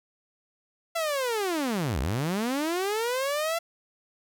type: linear two-way sweep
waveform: sawtooth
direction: down then up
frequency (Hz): 681 to 58.27 to 681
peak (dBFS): -22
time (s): 0.95-3.59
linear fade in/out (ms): 10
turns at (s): 2
effects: none